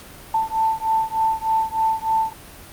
sine beating tone pair, 886 / 889.3 Hz, A5 / A5, +12 / +18 cents, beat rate 3.3 Hz, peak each -21 dBFS, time 0.34-2.33 s, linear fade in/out 5 ms, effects pink hiss -41 dBFS RMS until 2.72 s + Opus 48 kbps

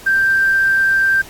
sine tone with quantisation, 1573 Hz, G6, 6 cents sharp, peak -11 dBFS, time 0.06-1.22 s, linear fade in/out 10 ms, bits 6, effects pink hiss -38 dBFS RMS until 1.29 s + AAC 64 kbps

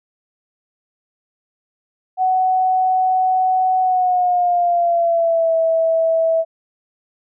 sine tone with pitch glide, 746 to 653.2 Hz, F#5 to E5, +14 to -16 cents, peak -13 dBFS, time 2.17-6.45 s, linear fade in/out 50 ms, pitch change -230 cents, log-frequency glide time 3.8-5.55 s, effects none

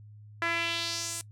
sawtooth tone with band-pass filter sweep, 336.3 Hz, E4, 35 cents sharp, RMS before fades -32 dBFS, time 0.42-1.21 s, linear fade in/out 0 ms, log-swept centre 1700 to 8900 Hz, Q 2.4, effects noise-tail reverb RT60 0.1 s tail -22 dB re dry + added 105 Hz sine -47 dBFS peak until 1.31 s

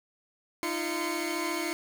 sawtooth tone cluster, 308.9 / 342.8 / 1026 / 2211 Hz, D#4 / F4 / C6 / C#7, -12 / -32 / -34 / -5 cents, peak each -31 / -29 / -35 / -33 dBFS, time 0.63-1.73 s, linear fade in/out 0 ms, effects none

